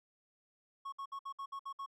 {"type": "tone bursts", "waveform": "triangle", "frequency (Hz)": 1100, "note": "C#6", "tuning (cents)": -14, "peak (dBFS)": -38, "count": 8, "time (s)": [0.85, 1.862], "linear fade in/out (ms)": 10, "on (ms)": 74, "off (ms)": 60, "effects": []}